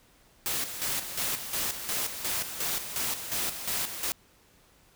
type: noise with tremolo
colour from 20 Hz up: white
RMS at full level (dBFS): -30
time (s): 0.46-4.12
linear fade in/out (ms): 0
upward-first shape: square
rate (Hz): 2.8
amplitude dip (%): 60
effects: pink hiss -61 dBFS RMS until 4.95 s